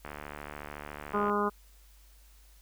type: click train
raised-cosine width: 0.5 ms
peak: -25 dBFS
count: 93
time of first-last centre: 0.05-1.297 s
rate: 73.8 Hz
type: harmonic tone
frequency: 205.7 Hz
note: G#3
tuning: 16 cents flat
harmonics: 1 / 2 / 3 / 4 / 5 / 6 / 7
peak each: -33 / -31 / -39 / -37 / -33 / -32 / -40 dBFS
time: 1.13-1.5 s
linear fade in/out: 20 ms
effects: added 50 Hz sine -55 dBFS peak until 2.61 s + white hiss -63 dBFS RMS until 2.61 s